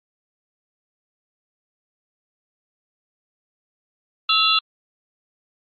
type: tone cluster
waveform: sine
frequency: 1297 / 2768 / 3434 / 4018 Hz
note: E6 / F7 / A7 / B7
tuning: -28 / -16 / -43 / +29 cents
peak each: -20 dBFS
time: 4.29-4.59 s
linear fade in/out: 5 ms
effects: MP3 32 kbps